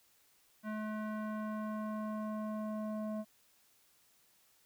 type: tone with low-pass filter sweep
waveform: square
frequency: 214.7 Hz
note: A3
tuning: 42 cents flat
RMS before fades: -39 dBFS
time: 0.63-3.25 s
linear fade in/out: 50 ms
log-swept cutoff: 1600 to 780 Hz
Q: 2
effects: white hiss -69 dBFS RMS until 4.65 s